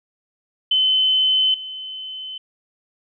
sine tone with level steps, 3049 Hz, G7, 49 cents flat, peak -14 / -29 dBFS, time 0.71-2.38 s, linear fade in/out 5 ms, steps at 1.54 s, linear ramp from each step 2 ms, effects none

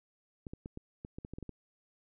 clicks, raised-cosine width 3 ms, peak -29 dBFS, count 11, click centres 0.468 / 0.535 / 0.659 / 0.774 / 1.049 / 1.185 / 1.249 / 1.336 / 1.385 / 1.427 / 1.493 s, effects none

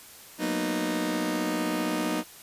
sawtooth chord, B major seventh, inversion second, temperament just, 185.21 / 231.5 / 246.9 / 308.7 Hz, F#3 / A#3 / B3 / D#4, +2 / -12 / 0 / -14 cents, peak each -30 / -31 / -29 / -25 dBFS, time 0.38-2.24 s, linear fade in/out 50 ms, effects white hiss -48 dBFS RMS until 2.42 s + resampled to 32000 Hz

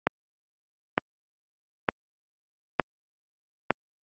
click train, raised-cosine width 0.5 ms, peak -3 dBFS, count 5, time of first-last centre 0.07-3.706 s, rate 1.1 Hz, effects high-pass 150 Hz 12 dB/octave + Opus 48 kbps

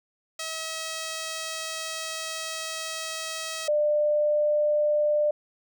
5% pulse / sine tone pair in turn, 642 / 596.8 Hz, E5 / D5, -46 / +28 cents, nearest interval minor second, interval 126 cents, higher first, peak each -20 dBFS, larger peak neither, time 0.39-3.68 / 3.68-5.31 s, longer first, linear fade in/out 5 ms, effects none

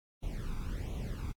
brown noise with flanger, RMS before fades -37 dBFS, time 0.22-1.33 s, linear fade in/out 20 ms, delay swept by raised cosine 0.3 to 0.85 ms, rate 1.4 Hz, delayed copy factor +0.8, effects AAC 64 kbps

